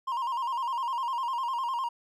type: tone with vibrato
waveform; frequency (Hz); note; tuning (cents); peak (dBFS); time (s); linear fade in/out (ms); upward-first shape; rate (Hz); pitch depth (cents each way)
triangle; 1000; B5; +21; -26; 0.07-1.89; 10; square; 9.9; 97
effects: none